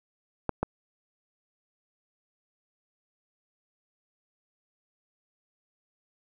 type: clicks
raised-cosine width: 1 ms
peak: -12 dBFS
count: 2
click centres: 0.493 / 0.63 s
effects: none